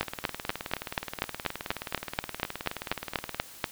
two click trains, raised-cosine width 0.3 ms, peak -17 / -9 dBFS, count 65 / 16, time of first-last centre 0.03-3.398 / 0.01-3.642 s, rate 19 / 4.13 Hz, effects white hiss -48 dBFS RMS until 3.71 s

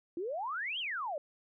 sine exponential two-way sweep, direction up then down, 323.4 to 3322 to 550 Hz, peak -34 dBFS, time 0.17-1.18 s, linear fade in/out 2 ms, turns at 0.79 s, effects none

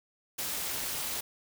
white noise with amplitude modulation, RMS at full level -31 dBFS, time 0.38-1.21 s, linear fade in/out 10 ms, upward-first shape sine, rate 291 Hz, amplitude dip 80%, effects none

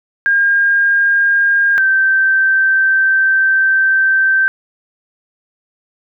sine tone pair in turn, 1613 / 1556.5 Hz, G6 / G6, +49 / -13 cents, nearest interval minor second, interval 62 cents, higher first, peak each -9 dBFS, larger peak neither, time 0.26-1.78 / 1.78-4.48 s, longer second, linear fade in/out 0 ms, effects none

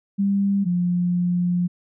sine tone pair in turn, 198.6 / 176.93 Hz, G3 / F3, +23 / +23 cents, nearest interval major second, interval 200 cents, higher first, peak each -17 / -18 dBFS, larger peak first, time 0.18-0.65 / 0.65-1.68 s, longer second, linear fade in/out 20 ms, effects none

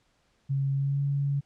sine tone with pitch glide, 137.3 to 140.75 Hz, C#3 to C#3, -16 to +27 cents, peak -24 dBFS, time 0.49-1.41 s, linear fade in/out 20 ms, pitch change +43 cents, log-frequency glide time 0.73-1.01 s, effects pink hiss -69 dBFS RMS until 1.45 s + low-pass 7000 Hz 12 dB/octave

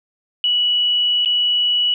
sine tone with dropouts, 2940 Hz, F#7, 12 cents flat, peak -14 dBFS, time 0.44-1.94 s, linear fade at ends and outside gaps 1 ms, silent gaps 1.249-1.258 s, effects none

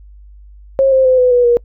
sine tone with pitch steps, 539 / 526.1 / 513.5 / 501.2 / 489.2 / 477.4 Hz, C#5 / C5 / C5 / B4 / B4 / A#4, -49 / +9 / -33 / +25 / -16 / +41 cents, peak -7 dBFS, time 0.79-1.57 s, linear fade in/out 0 ms, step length 130 ms, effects noise-tail reverb RT60 0.1 s tail -26 dB re dry + added 50 Hz sine -36 dBFS peak until 1.64 s

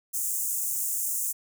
pink high-pass noise, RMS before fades -29 dBFS, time 0.13-1.33 s, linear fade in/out 20 ms, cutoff 6800 Hz, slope 48 dB/octave, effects none

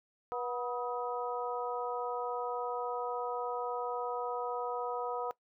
harmonic tone with a mistuned harmonic, 243.6 Hz, B3, 24 cents flat, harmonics 2 / 3 / 4 / 5, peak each -37 / -39 / -40 / -41 dBFS, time 0.32-5.31 s, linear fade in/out 0 ms, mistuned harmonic 5, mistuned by +57 cents, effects noise-tail reverb RT60 0.1 s tail -20 dB re dry

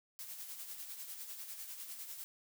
blue noise with tremolo, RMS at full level -45 dBFS, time 0.19-2.24 s, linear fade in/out 0 ms, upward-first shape sine, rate 10 Hz, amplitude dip 50%, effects none

